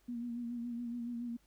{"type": "tone with vibrato", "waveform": "sine", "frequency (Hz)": 238, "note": "A#3", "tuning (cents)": 36, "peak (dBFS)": -37, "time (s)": [0.08, 1.37], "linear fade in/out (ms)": 10, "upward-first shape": "sine", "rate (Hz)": 7.1, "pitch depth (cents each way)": 39, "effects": ["added 50 Hz sine -70 dBFS peak until 1.46 s", "pink hiss -72 dBFS RMS until 1.46 s"]}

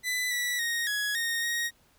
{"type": "tone with pitch steps", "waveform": "sawtooth", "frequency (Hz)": [1998, 1956, 1866, 1676, 1854, 1876], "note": ["B6", "B6", "A#6", "G#6", "A#6", "A#6"], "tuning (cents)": [20, -17, 1, 15, -10, 11], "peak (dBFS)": -24, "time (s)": [0.03, 1.71], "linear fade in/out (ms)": 50, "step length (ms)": 280, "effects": ["pink hiss -64 dBFS RMS until 1.98 s"]}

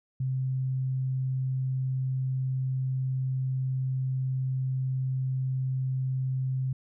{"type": "tone", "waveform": "sine", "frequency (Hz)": 130.81, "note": "C3", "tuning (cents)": 0, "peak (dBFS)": -26, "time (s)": [0.2, 6.73], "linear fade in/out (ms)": 5, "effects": []}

